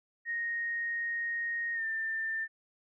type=tone with pitch glide; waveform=sine; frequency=1864.7 to 1789.8 Hz; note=A#6 to A6; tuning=0 to +29 cents; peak=-31 dBFS; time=0.25-2.48 s; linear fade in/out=50 ms; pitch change=-71 cents; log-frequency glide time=1.74-1.84 s; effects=none